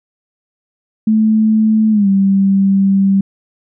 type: tone with pitch glide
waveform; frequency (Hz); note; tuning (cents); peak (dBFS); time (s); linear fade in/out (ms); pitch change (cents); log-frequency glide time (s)
sine; 217.9 to 195.25; A3 to G3; -17 to -7; -8; 1.07-3.21; 5; -190; 1.91-2.08
effects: none